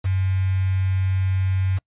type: tone with quantisation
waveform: sine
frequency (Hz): 94.6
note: F#2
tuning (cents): +39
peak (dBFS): -18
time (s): 0.04-1.79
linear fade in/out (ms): 20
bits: 6
effects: noise-tail reverb RT60 0.1 s tail -26 dB re dry + resampled to 8000 Hz